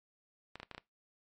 clicks, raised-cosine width 0.3 ms, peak -28 dBFS, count 6, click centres 0.556 / 0.6 / 0.631 / 0.713 / 0.748 / 0.78 s, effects noise-tail reverb RT60 0.2 s tail -20 dB re dry + MP3 48 kbps

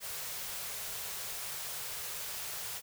white band-stop noise, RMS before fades -40 dBFS, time 0-2.82 s, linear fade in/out 50 ms, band 190 to 380 Hz, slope 48 dB/octave, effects none

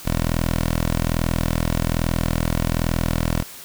10% pulse tone, 41.2 Hz, E1, in tune, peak -11 dBFS, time 0.05-3.43 s, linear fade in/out 10 ms, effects white hiss -39 dBFS RMS until 3.64 s

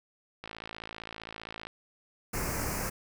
click train, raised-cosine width 0.3 ms, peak -24 dBFS, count 69, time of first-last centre 0.44-1.67 s, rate 55.3 Hz
pink band-stop noise, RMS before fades -33 dBFS, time 2.33-2.9 s, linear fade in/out 10 ms, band 2500 to 4900 Hz, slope 48 dB/octave
effects none

